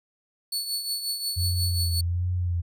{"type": "tone with tremolo", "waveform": "sawtooth", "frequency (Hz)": 4435, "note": "C#8", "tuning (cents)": 0, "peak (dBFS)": -22, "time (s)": [0.52, 2.01], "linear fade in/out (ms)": 5, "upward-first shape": "triangle", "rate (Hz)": 5.6, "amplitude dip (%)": 65}
{"type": "tone with vibrato", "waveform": "sine", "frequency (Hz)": 87.31, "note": "F2", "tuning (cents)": 0, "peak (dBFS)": -23, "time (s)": [1.36, 2.62], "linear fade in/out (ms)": 20, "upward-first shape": "sine", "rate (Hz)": 1.3, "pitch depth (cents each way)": 52}
{"effects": []}